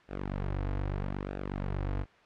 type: tone with flanger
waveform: sawtooth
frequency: 48.35 Hz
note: G1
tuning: 23 cents flat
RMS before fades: -34 dBFS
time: 0.08-2.06 s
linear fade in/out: 50 ms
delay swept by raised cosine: 0.94 to 5.24 ms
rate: 0.79 Hz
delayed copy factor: -0.7
effects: white hiss -58 dBFS RMS until 2.25 s + low-pass 2000 Hz 12 dB/octave